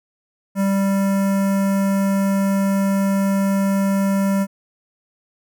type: tone with notch filter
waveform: square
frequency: 196 Hz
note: G3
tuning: in tune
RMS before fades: -18 dBFS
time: 0.55-4.47 s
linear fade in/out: 50 ms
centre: 3700 Hz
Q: 0.58
effects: none